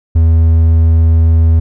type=tone; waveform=triangle; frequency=81.5 Hz; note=E2; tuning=19 cents flat; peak=-3 dBFS; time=0.15-1.6 s; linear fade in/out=10 ms; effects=none